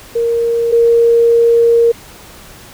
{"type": "tone pair in turn", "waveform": "sine", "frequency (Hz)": [466.2, 466.2], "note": ["A#4", "A#4"], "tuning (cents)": [0, 0], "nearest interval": "unison", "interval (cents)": 0, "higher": "neither", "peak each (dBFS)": [-11, -6], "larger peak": "second", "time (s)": [[0.15, 0.72], [0.72, 1.92]], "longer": "second", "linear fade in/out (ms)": 10, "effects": ["pink hiss -37 dBFS RMS until 2.73 s"]}